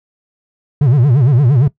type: tone with vibrato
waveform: triangle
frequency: 131.7 Hz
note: C3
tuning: 12 cents sharp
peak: -5 dBFS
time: 0.81-1.68 s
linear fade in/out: 5 ms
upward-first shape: sine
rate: 8.7 Hz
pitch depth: 230 cents each way
effects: noise-tail reverb RT60 0.1 s tail -19 dB re dry